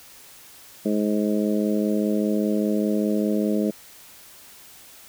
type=harmonic tone; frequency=105 Hz; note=G#2; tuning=19 cents sharp; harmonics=2 / 3 / 4 / 5 / 6; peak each=-22 / -26 / -28 / -30 / -32 dBFS; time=0.85-3.71 s; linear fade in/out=10 ms; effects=white hiss -47 dBFS RMS until 5.08 s